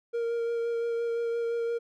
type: tone with vibrato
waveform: triangle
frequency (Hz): 466.2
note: A#4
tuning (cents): 0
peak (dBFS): -25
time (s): 0.13-1.79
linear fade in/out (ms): 20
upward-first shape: sine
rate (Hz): 5.8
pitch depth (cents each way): 13
effects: none